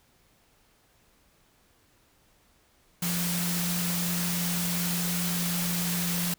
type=tone in noise; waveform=sine; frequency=174.61 Hz; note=F3; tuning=in tune; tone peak=-29 dBFS; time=3.02-6.34 s; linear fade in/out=5 ms; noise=white; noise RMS=-31 dBFS; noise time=3.02-6.34 s; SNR=-1 dB; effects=pink hiss -64 dBFS RMS until 6.38 s